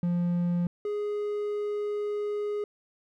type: tone pair in turn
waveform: triangle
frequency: 174.61 / 415.3 Hz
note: F3 / G#4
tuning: 0 / 0 cents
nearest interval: octave + minor third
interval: 1500 cents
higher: second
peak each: -22 / -26 dBFS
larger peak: first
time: 0.03-0.67 / 0.85-2.64 s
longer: second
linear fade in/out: 2 ms
effects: none